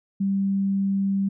sine tone, 196 Hz, G3, in tune, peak -20 dBFS, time 0.2-1.29 s, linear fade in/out 10 ms, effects none

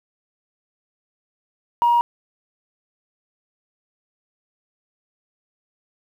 sine tone, 950 Hz, A#5, 33 cents sharp, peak -12 dBFS, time 1.82-2.01 s, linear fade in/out 0 ms, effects tanh soft clip ceiling -10 dBFS + 8-bit

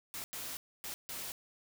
white noise bursts at uneven times, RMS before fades -42 dBFS, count 4, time 0.14-0.24 / 0.33-0.57 / 0.84-0.94 / 1.09-1.32 s, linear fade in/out 0 ms, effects none

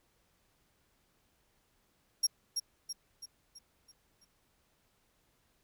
35% pulse tone with echo, 5588 Hz, F8, in tune, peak -22 dBFS, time 2.23-2.27 s, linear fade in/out 10 ms, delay 330 ms, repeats 6, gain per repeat -6 dB, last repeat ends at 4.25 s, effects pink hiss -73 dBFS RMS until 5.63 s

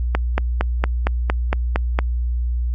click train, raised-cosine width 0.5 ms, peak -3 dBFS, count 9, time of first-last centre 0.15-1.989 s, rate 4.35 Hz, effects added 60 Hz sine -18 dBFS peak until 2.74 s + AAC 48 kbps

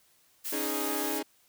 blue noise, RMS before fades -35 dBFS, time 0.44-1.2 s, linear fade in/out 20 ms
sawtooth chord, C# suspended second, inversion none, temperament equal, 277.2 / 311.1 / 415.3 Hz, C#4 / D#4 / G#4, 0 / 0 / 0 cents, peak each -33 / -31 / -32 dBFS, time 0.52-1.23 s, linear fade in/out 10 ms
effects white hiss -65 dBFS RMS until 1.48 s

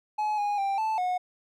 triangle tone with pitch steps, 849 / 823 / 788 / 877 / 728 Hz, G#5 / G#5 / G5 / A5 / F#5, +38 / -16 / +9 / -6 / -28 cents, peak -23 dBFS, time 0.18-1.18 s, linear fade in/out 10 ms, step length 200 ms, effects none

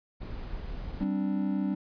brown noise, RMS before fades -37 dBFS, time 0.2-1.05 s, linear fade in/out 20 ms
triangle chord, G suspended fourth, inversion none, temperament equal with one note detuned, 194.87 / 261.6 / 293.7 Hz, G3 / C4 / D4, -10 / 0 / 0 cents, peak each -27 / -32 / -30 dBFS, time 1-1.75 s, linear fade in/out 10 ms
effects resampled to 11025 Hz

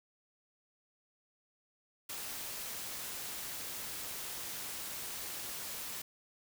white noise, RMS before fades -42 dBFS, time 2.09-6.02 s, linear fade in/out 5 ms, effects none

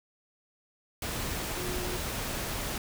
sine tone in noise, 361.6 Hz, F#4, 40 cents flat, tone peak -37 dBFS, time 1.57-1.97 s, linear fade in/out 2 ms, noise pink, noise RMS -34 dBFS, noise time 1.02-2.78 s, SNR -6 dB, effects none

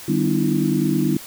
sine tone cluster, 152.5 / 195.7 / 251 / 302.6 / 332.1 Hz, D#3 / G3 / B3 / D#4 / E4, -34 / -3 / +28 / -48 / +13 cents, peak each -23 dBFS, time 0.08-1.17 s, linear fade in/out 5 ms, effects white hiss -38 dBFS RMS until 1.26 s

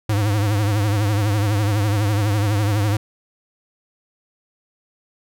square tone with vibrato, 103.83 Hz, G#2, in tune, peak -17 dBFS, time 0.09-2.97 s, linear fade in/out 5 ms, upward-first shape triangle, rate 12 Hz, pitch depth 110 cents each way, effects none

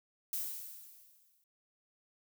violet noise with exponential decay, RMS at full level -35 dBFS, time 0.33-1.44 s, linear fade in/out 2 ms, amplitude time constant 240 ms, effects none

